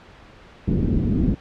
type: low-pass noise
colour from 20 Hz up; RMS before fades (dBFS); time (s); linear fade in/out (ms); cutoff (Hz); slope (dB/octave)
white; -20; 0.67-1.35; 10; 270; 24
effects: pink hiss -46 dBFS RMS until 1.4 s + low-pass 3000 Hz 12 dB/octave